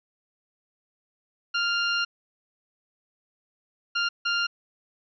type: tone bursts at uneven times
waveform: 20% pulse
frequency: 1397 Hz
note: F6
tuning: in tune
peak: -18 dBFS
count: 3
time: 1.54-2.05 / 3.95-4.09 / 4.25-4.47 s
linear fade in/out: 10 ms
effects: resampled to 16000 Hz